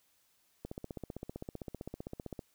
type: click train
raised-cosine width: 2 ms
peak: -27 dBFS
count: 28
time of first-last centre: 0.65-2.392 s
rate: 15.5 Hz
effects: white hiss -72 dBFS RMS until 2.54 s